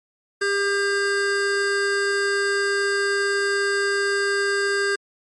square tone pair together, 400 / 1600 Hz, G4 / G6, +35 / +35 cents, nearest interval 2 octaves, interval 2400 cents, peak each -23 dBFS, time 0.41-4.96 s, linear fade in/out 10 ms, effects low-pass 12000 Hz 12 dB/octave + MP3 48 kbps

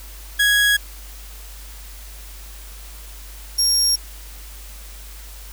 30% pulse tone pair in turn, 1661.2 / 5573 Hz, G#6 / F8, 0 / -5 cents, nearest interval octave + major sixth, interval 2095 cents, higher second, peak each -11 dBFS, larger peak neither, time 0.39-0.77 / 3.58-3.96 s, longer neither, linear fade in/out 10 ms, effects added 50 Hz sine -36 dBFS peak until 5.52 s + white hiss -42 dBFS RMS until 5.52 s

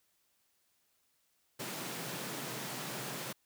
pink high-pass noise, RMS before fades -41 dBFS, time 1.59-3.33 s, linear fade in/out 10 ms, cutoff 120 Hz, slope 96 dB/octave, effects white hiss -75 dBFS RMS until 3.45 s

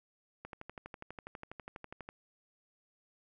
click train, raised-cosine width 0.5 ms, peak -29 dBFS, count 21, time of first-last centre 0.45-2.089 s, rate 12.2 Hz, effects none

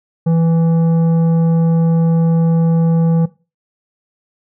triangle tone with tanh clipping, 165.2 Hz, E3, 4 cents sharp, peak -12 dBFS, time 0.26-3.26 s, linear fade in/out 10 ms, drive 14 dB, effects noise-tail reverb RT60 0.3 s tail -19 dB re dry

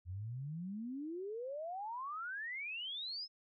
sine exponential sweep, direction up, 84.8 to 5274 Hz, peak -40 dBFS, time 0.05-3.28 s, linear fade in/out 50 ms, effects none

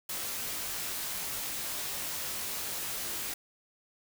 white noise with comb filter, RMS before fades -36 dBFS, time 0.09-3.34 s, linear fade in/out 5 ms, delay 19 ms, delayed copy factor -0.75, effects none

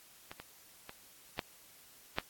clicks, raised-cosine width 0.3 ms, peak -28 / -29 / -29 / -17 / -15 dBFS, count 5, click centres 0.315 / 0.4 / 0.894 / 1.392 / 2.185 s, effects white hiss -59 dBFS RMS until 2.29 s + AAC 64 kbps

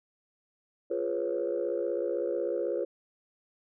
sine chord, C# dominant seventh, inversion first, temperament equal with one note detuned, 349.2 / 415.3 / 493.9 / 549.9 Hz, E#4 / G#4 / B4 / C#5, 0 / 0 / 0 / -14 cents, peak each -33 / -34 / -32 / -33 dBFS, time 0.9-2.85 s, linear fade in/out 10 ms, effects tanh soft clip ceiling -20 dBFS

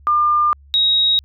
sine tone pair in turn, 1200 / 3793 Hz, D6 / A#7, +37 / +29 cents, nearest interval octave + minor sixth, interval 1992 cents, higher second, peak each -12 dBFS, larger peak neither, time 0.07-0.53 / 0.74-1.19 s, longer first, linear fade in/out 0 ms, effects added 70 Hz sine -43 dBFS peak until 1.24 s

